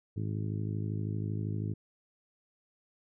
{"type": "harmonic tone", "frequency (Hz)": 52.7, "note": "G#1", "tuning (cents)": 26, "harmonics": [2, 3, 4, 5, 6, 7, 8], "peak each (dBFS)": [-33, -38, -42, -45, -44, -49, -50], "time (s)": [0.16, 1.74], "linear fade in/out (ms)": 10, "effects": []}